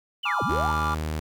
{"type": "linear two-way sweep", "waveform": "sine", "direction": "down then up", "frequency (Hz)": [3136, 89.4, 961], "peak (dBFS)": -27, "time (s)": [0.23, 0.72], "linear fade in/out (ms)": 10, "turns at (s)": 0.43}
{"type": "chord", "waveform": "triangle", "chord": "G# diminished seventh", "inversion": "none", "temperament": "equal", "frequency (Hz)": [830.6, 987.8, 1174.7, 1396.9], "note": ["G#5", "B5", "D6", "F6"], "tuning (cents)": [0, 0, 0, 0], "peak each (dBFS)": [-30, -31, -25, -29], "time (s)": [0.25, 0.95], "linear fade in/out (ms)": 10}
{"type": "tone", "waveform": "sawtooth", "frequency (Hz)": 77.78, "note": "D#2", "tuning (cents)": 0, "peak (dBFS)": -23, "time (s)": [0.49, 1.2], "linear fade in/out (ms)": 10}
{"effects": ["9-bit"]}